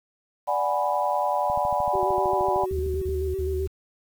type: chord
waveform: sine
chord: G# half-diminished seventh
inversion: second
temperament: equal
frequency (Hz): 587.3 / 740 / 830.6 / 987.8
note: D5 / F#5 / G#5 / B5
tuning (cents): 0 / 0 / 0 / 0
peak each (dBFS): -27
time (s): 0.47-2.66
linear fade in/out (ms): 20
type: click train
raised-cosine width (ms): 5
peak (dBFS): -26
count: 22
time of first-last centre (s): 1.5-3.091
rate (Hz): 13.2
type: tone with vibrato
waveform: sine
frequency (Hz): 378.4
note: F#4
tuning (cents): +39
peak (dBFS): -26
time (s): 1.93-3.67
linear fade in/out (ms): 10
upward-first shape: square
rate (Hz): 7.8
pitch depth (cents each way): 28
type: tone bursts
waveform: sine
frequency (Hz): 75.8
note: D#2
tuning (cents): -45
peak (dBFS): -27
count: 3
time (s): 2.72-3.676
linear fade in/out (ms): 5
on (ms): 290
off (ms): 43
effects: 8-bit